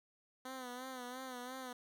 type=tone with vibrato; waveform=10% pulse; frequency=253.7 Hz; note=B3; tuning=47 cents sharp; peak=-36 dBFS; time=0.45-1.73 s; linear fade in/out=5 ms; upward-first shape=sine; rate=2.9 Hz; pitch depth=63 cents each way; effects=none